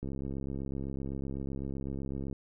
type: click train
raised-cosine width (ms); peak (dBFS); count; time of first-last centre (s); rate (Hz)
3; -25; 157; 0.03-2.327; 67.9
effects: none